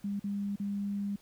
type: tone with dropouts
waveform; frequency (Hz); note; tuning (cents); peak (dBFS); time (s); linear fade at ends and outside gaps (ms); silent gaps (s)
sine; 201.4; G3; +47; -31; 0.04-1.16; 5; 0.196-0.24 / 0.559-0.598
effects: pink hiss -62 dBFS RMS until 1.21 s